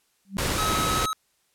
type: tone with exponential growth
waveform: sine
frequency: 195 Hz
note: G3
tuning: 9 cents flat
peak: -23 dBFS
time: 0.25-0.37 s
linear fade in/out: 0 ms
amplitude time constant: 25 ms
type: noise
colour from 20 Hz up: pink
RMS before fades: -26 dBFS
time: 0.38-1.06 s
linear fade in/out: 5 ms
type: tone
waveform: square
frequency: 1283 Hz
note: E6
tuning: 47 cents flat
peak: -26 dBFS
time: 0.58-1.13 s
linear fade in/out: 0 ms
effects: white hiss -68 dBFS RMS until 1.54 s + low-pass 12000 Hz 12 dB/octave